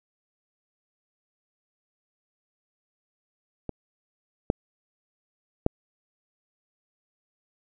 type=clicks; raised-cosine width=2 ms; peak=-18 / -7 / -6 dBFS; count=3; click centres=3.693 / 4.501 / 5.664 s; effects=none